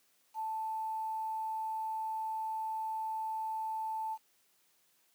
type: tone with quantisation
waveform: sine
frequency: 880 Hz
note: A5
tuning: in tune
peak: -34 dBFS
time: 0.34-4.18 s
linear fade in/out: 50 ms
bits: 10
effects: white hiss -71 dBFS RMS until 5.14 s + high-pass 150 Hz 12 dB/octave

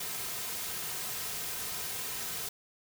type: noise with comb filter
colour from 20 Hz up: white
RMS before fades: -37 dBFS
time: 0-2.49 s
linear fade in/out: 5 ms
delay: 3.5 ms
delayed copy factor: -0.5
effects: none

